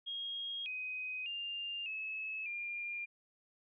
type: tone with pitch steps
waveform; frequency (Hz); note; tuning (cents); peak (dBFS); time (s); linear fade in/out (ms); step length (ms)
sine; 3264 / 2511 / 2800 / 2589 / 2402; G#7 / D#7 / F7 / E7 / D7; -31 / +15 / +4 / -32 / +38; -38; 0.06-3.06; 20; 600
effects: none